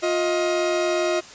40% pulse tone pair together, 353.6 / 630 Hz, F4 / D#5, +22 / +21 cents, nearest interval minor seventh, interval 999 cents, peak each -22 / -22 dBFS, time 0.02-1.21 s, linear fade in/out 20 ms, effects white hiss -42 dBFS RMS until 1.34 s + resampled to 16000 Hz

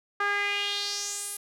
sawtooth tone with band-pass filter sweep, 406.2 Hz, G#4, 38 cents flat, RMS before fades -30 dBFS, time 0.2-1.37 s, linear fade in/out 5 ms, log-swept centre 1400 to 11000 Hz, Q 3.5, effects none

